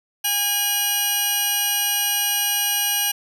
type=tone pair together; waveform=10% pulse; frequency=814.3 / 2900 Hz; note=G#5 / F#7; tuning=-34 / -35 cents; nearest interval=octave + minor seventh; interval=2199 cents; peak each=-17 / -12 dBFS; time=0.24-3.12 s; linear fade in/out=10 ms; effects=none